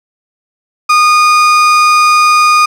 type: tone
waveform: 35% pulse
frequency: 1227 Hz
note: D#6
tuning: 25 cents flat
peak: -3 dBFS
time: 0.89-2.66 s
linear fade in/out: 10 ms
effects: low-pass 7000 Hz 12 dB/octave + 7-bit